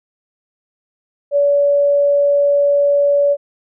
sine tone, 571 Hz, D5, 49 cents flat, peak -10 dBFS, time 1.31-3.37 s, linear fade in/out 50 ms, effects none

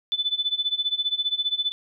sine tone with tremolo, 3500 Hz, A7, 10 cents flat, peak -19 dBFS, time 0.12-1.72 s, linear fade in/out 0 ms, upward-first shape sine, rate 15 Hz, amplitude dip 90%, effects none

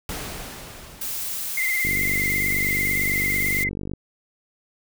pink noise with exponential decay, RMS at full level -30 dBFS, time 0.09-2.67 s, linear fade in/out 1 ms, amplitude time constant 560 ms
blue noise, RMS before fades -29 dBFS, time 1.01-3.64 s, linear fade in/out 5 ms
sine tone with vibrato, 2078 Hz, C7, 12 cents flat, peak -21 dBFS, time 1.57-3.69 s, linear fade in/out 5 ms, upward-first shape sine, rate 18 Hz, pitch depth 43 cents each way
click train, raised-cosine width 3 ms, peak -18 dBFS, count 103, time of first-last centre 1.85-3.936 s, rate 48.9 Hz
effects none

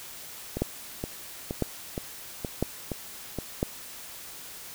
two click trains, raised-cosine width 2 ms, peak -11 / -17 dBFS, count 4 / 7, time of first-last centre 0.62-3.629 / 0.57-3.387 s, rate 0.997 / 2.13 Hz, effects white hiss -43 dBFS RMS until 4.74 s

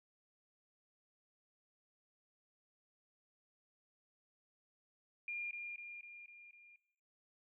sine tone with echo, 2408 Hz, D7, 43 cents sharp, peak -39 dBFS, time 5.28-5.51 s, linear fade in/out 2 ms, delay 250 ms, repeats 5, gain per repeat -4 dB, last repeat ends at 6.76 s, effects noise-tail reverb RT60 1.0 s tail -20 dB re dry

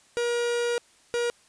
45% pulse tone pair in turn, 476.6 / 476.6 Hz, A#4 / A#4, +38 / +38 cents, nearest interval unison, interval 0 cents, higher neither, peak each -24 dBFS, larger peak neither, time 0.17-0.78 / 1.14-1.3 s, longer first, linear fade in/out 0 ms, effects white hiss -59 dBFS RMS until 1.48 s + resampled to 22050 Hz

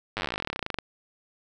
slowing click train, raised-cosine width 0.3 ms, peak -13 dBFS, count 29, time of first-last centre 0.17-0.787 s, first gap 9 ms, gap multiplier 1.06, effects none

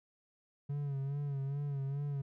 triangle tone with vibrato, 140.3 Hz, C#3, 21 cents sharp, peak -32 dBFS, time 0.69-2.22 s, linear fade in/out 10 ms, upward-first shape sine, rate 2.4 Hz, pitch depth 57 cents each way, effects none

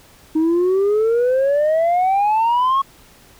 sine exponential sweep, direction up, 310.4 to 1108.7 Hz, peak -11 dBFS, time 0.35-2.82 s, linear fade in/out 10 ms, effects tanh soft clip ceiling -12 dBFS + pink hiss -48 dBFS RMS until 3.39 s

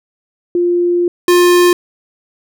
sine / square tone pair in turn, 350 / 353.7 Hz, F4 / F4, +4 / +22 cents, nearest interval unison, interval 18 cents, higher second, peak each -10 / -7 dBFS, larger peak second, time 0.55-1.08 / 1.28-1.73 s, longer first, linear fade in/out 2 ms, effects none

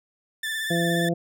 30% pulse tone with vibrato, 1762 Hz, A6, 2 cents sharp, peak -24 dBFS, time 0.43-1.09 s, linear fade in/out 5 ms, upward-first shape sine, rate 17 Hz, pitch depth 33 cents each way
harmonic tone, 170 Hz, F3, 46 cents flat, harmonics 1 / 2 / 3 / 4, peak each -24 / -27 / -29 / -30 dBFS, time 0.7-1.14 s, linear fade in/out 10 ms
effects none

